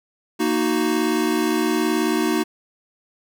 square chord, D# minor, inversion second, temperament equal, 233.1 / 311.1 / 370 Hz, A#3 / D#4 / F#4, 0 / 0 / 0 cents, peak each -25 / -22 / -24 dBFS, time 0.39-2.44 s, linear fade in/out 20 ms, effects none

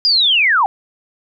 sine linear sweep, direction down, 4978 to 745 Hz, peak -10 dBFS, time 0.05-0.66 s, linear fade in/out 0 ms, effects none

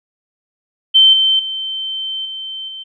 sine tone with level steps, 3100 Hz, G7, 20 cents flat, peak -5 / -10 / -20 / -24 / -27 dBFS, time 0.94-2.84 s, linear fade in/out 20 ms, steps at 1.13 / 1.39 / 2.25 / 2.68 s, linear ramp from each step 5 ms, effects none

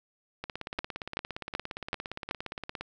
two click trains, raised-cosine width 0.3 ms, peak -20 / -13 dBFS, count 42 / 5, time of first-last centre 0.44-2.81 / 0.79-2.311 s, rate 17.3 / 2.63 Hz, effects none

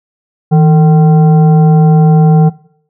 sine tone with frequency modulation, 160 Hz, D#3, 49 cents sharp, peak -3 dBFS, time 0.51-2.5 s, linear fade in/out 20 ms, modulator 608 Hz, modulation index 0.48, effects noise-tail reverb RT60 0.6 s tail -20 dB re dry

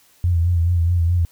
sine tone with vibrato, 86 Hz, F2, 26 cents flat, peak -14 dBFS, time 0.24-1.25 s, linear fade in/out 0 ms, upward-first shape sine, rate 4.7 Hz, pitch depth 56 cents each way, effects white hiss -55 dBFS RMS until 1.31 s

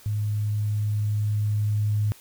sine tone with level ramp, 105.2 Hz, G#2, 23 cents sharp, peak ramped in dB -23 to -20 dBFS, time 0.06-2.12 s, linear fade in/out 0 ms, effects white hiss -51 dBFS RMS until 2.2 s

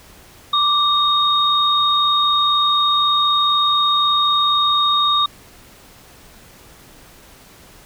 sine tone pair together, 1174 / 3719 Hz, D6 / A#7, -1 / -5 cents, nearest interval octave + minor sixth, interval 1996 cents, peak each -16 dBFS, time 0.53-5.26 s, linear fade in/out 5 ms, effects pink hiss -45 dBFS RMS until 7.85 s

